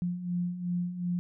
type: beating tone pair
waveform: sine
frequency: 174.61 / 177.31 Hz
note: F3 / F3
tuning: 0 / +27 cents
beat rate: 2.7 Hz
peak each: -36 / -30 dBFS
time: 0.02-1.19 s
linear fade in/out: 0 ms
effects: none